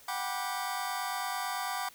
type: chord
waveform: sawtooth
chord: G major seventh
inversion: third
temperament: just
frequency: 735 / 784 / 980 / 1176 Hz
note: F#5 / G5 / B5 / D6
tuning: -12 / 0 / -14 / +2 cents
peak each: -34 dBFS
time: 0.08-1.89 s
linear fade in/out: 5 ms
effects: white hiss -56 dBFS RMS until 1.94 s